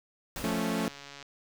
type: noise with exponential decay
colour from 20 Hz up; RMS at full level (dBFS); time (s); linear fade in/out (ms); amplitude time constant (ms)
pink; -36; 0.36-1.15; 2; 170
type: chord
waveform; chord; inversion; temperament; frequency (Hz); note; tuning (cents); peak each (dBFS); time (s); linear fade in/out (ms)
sawtooth; F augmented; none; equal; 174.61 / 220 / 277.2; F3 / A3 / C#4; 0 / 0 / 0; -30 / -27 / -30; 0.44-0.88; 0
type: click train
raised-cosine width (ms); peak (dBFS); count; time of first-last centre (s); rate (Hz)
0.2; -28; 64; 0.78-1.227; 141
effects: none